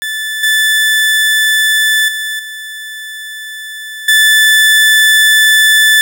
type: tone with level steps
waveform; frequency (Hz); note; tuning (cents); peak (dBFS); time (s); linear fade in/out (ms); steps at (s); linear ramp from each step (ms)
30% pulse; 1749; A6; -11; -14 / -6 / -14 / -21 / -3; 0.02-6.01; 0; 0.43 / 2.08 / 2.39 / 4.08; 5
effects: none